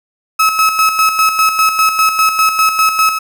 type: tone with tremolo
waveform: 35% pulse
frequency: 1290 Hz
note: E6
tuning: 38 cents flat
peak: -6 dBFS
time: 0.39-3.19 s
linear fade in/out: 10 ms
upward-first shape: square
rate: 5 Hz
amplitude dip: 55%
effects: none